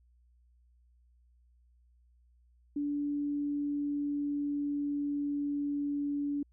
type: tone with pitch glide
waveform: sine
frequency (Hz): 289.5 to 287.2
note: D4 to D4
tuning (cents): -25 to -39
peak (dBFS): -30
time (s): 2.76-6.43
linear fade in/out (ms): 5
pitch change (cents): -14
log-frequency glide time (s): 3.07-6.11
effects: added 60 Hz sine -62 dBFS peak until 6.52 s